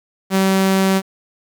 sawtooth tone, 191.7 Hz, G3, 38 cents flat, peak -9 dBFS, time 0.3-1.02 s, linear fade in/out 50 ms, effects 7-bit

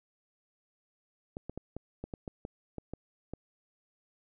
clicks, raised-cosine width 2 ms, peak -25 dBFS, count 11, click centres 1.369 / 1.496 / 1.576 / 1.766 / 2.04 / 2.138 / 2.278 / 2.451 / 2.783 / 2.936 / 3.336 s, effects none

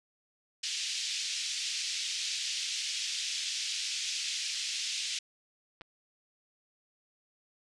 white band-pass noise, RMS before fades -35 dBFS, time 0.63-5.19 s, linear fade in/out 5 ms, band 2500 to 6200 Hz, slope 24 dB/octave
clicks, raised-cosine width 0.3 ms, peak -30 dBFS, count 2, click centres 5.811 / 5.817 s
effects resampled to 24000 Hz

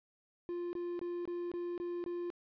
triangle tone bursts, 349.2 Hz, F4, in tune, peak -34 dBFS, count 7, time 0.49-2.302 s, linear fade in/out 0 ms, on 240 ms, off 22 ms, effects resampled to 11025 Hz + 12-bit

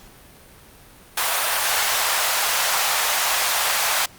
pink high-pass noise, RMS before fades -21 dBFS, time 1.17-4.06 s, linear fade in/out 5 ms, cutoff 700 Hz, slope 24 dB/octave, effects pink hiss -47 dBFS RMS until 4.18 s + Opus 48 kbps

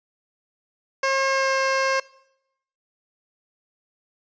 15% pulse tone with pitch glide, 538 to 534.3 Hz, C5 to C5, +48 to +36 cents, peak -13 dBFS, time 1.03-2 s, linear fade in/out 5 ms, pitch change -12 cents, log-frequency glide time 1.29-1.51 s, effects noise-tail reverb RT60 0.8 s tail -21 dB re dry + resampled to 16000 Hz

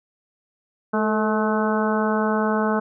harmonic tone with a mistuned harmonic, 214.7 Hz, A3, 42 cents flat, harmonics 1 / 2 / 3 / 4 / 5 / 6 / 7, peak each -22 / -25 / -27 / -28 / -29 / -30 / -30 dBFS, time 0.93-2.8 s, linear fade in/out 10 ms, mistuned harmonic 2, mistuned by +40 cents, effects none

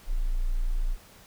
sine tone, 29.14 Hz, A#0, in tune, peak -23 dBFS, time 0.06-0.97 s, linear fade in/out 50 ms, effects pink hiss -53 dBFS RMS until 1.26 s

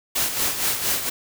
white noise with tremolo, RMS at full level -21 dBFS, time 0.15-1.1 s, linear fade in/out 10 ms, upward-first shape sine, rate 4.3 Hz, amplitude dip 60%, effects none

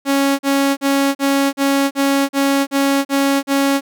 sawtooth tone bursts, 276.6 Hz, C#4, 4 cents flat, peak -9 dBFS, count 10, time 0.05-3.81 s, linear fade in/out 50 ms, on 340 ms, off 40 ms, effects none

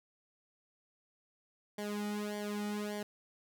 sawtooth tone with flanger, 207.7 Hz, G#3, in tune, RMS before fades -38 dBFS, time 1.78-3.03 s, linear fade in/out 5 ms, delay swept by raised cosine 0.76 to 1.86 ms, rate 1.7 Hz, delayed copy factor -1, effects none

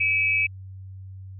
sine tone pair together, 2312 / 2574 Hz, D7 / E7, -28 / -42 cents, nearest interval major second, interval 186 cents, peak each -22 dBFS, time 0-0.47 s, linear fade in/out 10 ms, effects added 95 Hz sine -37 dBFS peak until 1.39 s

